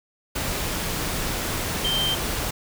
sine tone in noise, 3136 Hz, G7, in tune, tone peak -22 dBFS, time 1.84-2.15 s, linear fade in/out 10 ms, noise pink, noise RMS -27 dBFS, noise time 0.35-2.51 s, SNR +2 dB, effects none

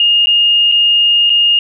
sine tone with dropouts, 2840 Hz, F7, 28 cents sharp, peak -7 dBFS, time 0-1.59 s, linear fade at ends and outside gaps 2 ms, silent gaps 0.259-0.27 / 0.716-0.721 / 1.296-1.301 s, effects none

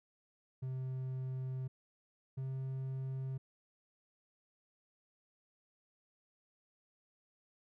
triangle tone pair in turn, 130.1 / 132.45 Hz, C3 / C3, -9 / +22 cents, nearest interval unison, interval 31 cents, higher second, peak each -35 / -35 dBFS, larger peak neither, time 0.62-1.68 / 2.37-3.38 s, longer first, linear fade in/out 10 ms, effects none

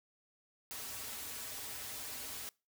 white noise with comb filter, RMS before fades -44 dBFS, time 0.71-2.49 s, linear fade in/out 0 ms, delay 5.7 ms, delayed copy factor -0.9, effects noise-tail reverb RT60 0.3 s tail -25 dB re dry

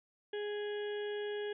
harmonic tone with a mistuned harmonic, 415.3 Hz, G#4, in tune, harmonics 1 / 2 / 4 / 5 / 6 / 7 / 8, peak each -36 / -51 / -47 / -58 / -60 / -53 / -52 dBFS, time 0.33-1.53 s, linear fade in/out 5 ms, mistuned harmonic 6, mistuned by -20 cents, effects none

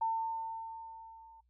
sine tone with level ramp, 901 Hz, A5, 41 cents sharp, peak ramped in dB -28 to -54 dBFS, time 0.01-1.41 s, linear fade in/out 10 ms, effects noise-tail reverb RT60 0.1 s tail -25 dB re dry + added 60 Hz sine -69 dBFS peak until 1.49 s

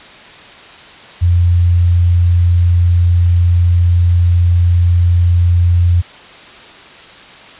sine tone, 87.31 Hz, F2, in tune, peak -7 dBFS, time 1.21-6.02 s, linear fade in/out 20 ms, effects white hiss -36 dBFS RMS until 7.59 s + resampled to 8000 Hz

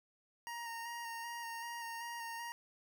25% pulse tone with vibrato, 932.3 Hz, A#5, in tune, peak -38 dBFS, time 0.47-2.52 s, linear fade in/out 0 ms, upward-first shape square, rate 2.6 Hz, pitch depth 18 cents each way, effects none

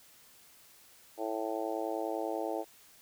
harmonic tone, 110.1 Hz, A2, 2 cents sharp, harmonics 3 / 4 / 5 / 6 / 7 / 8, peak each -38 / -39 / -39 / -39 / -40 / -44 dBFS, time 1.17-2.65 s, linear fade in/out 50 ms, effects white hiss -59 dBFS RMS until 3.01 s

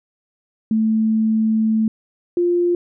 sine tone pair in turn, 220 / 349.9 Hz, A3 / F4, 0 / +3 cents, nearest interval minor sixth, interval 803 cents, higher second, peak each -14 dBFS, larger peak neither, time 0.71-1.88 / 2.37-2.75 s, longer first, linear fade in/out 2 ms, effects none

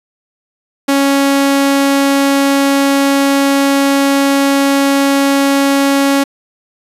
sawtooth tone, 277.2 Hz, C#4, in tune, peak -5 dBFS, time 0.88-6.24 s, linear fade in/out 10 ms, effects resampled to 32000 Hz

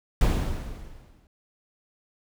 brown noise with exponential decay, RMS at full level -18 dBFS, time 0.21-1.27 s, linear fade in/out 2 ms, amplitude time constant 230 ms, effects none

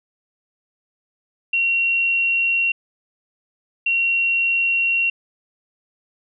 sine tone pair in turn, 2741 / 2741 Hz, F7 / F7, -33 / -33 cents, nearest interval unison, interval 0 cents, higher neither, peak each -16 dBFS, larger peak neither, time 1.53-2.72 / 3.86-5.1 s, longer second, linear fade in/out 5 ms, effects none

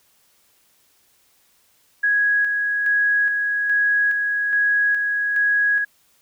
sine tone with tremolo, 1661.2 Hz, G#6, in tune, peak -15 dBFS, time 2.03-5.85 s, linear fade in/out 10 ms, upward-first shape square, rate 1.2 Hz, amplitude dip 35%, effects white hiss -60 dBFS RMS until 6.21 s

